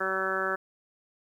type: harmonic tone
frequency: 190 Hz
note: F#3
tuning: 46 cents sharp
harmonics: 1 / 2 / 3 / 4 / 5 / 6 / 7 / 8 / 9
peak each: -44 / -34 / -35 / -40 / -41 / -38 / -32 / -33 / -34 dBFS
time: 0-0.56 s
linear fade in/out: 10 ms
effects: 10-bit